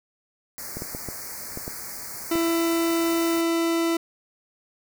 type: band-stop noise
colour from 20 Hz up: white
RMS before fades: -36 dBFS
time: 0.58-3.41 s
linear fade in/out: 0 ms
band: 2300 to 4400 Hz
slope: 96 dB/octave
type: clicks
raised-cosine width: 2 ms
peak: -19 dBFS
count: 7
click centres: 0.77 / 0.821 / 0.949 / 1.087 / 1.574 / 1.679 / 2.355 s
type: tone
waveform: 40% pulse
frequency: 333.1 Hz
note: E4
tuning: 18 cents sharp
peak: -20 dBFS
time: 2.31-3.97 s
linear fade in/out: 5 ms
effects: none